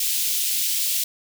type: high-pass noise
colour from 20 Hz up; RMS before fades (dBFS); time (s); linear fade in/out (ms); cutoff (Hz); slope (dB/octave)
white; -23; 0-1.04; 5; 2700; 24
effects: none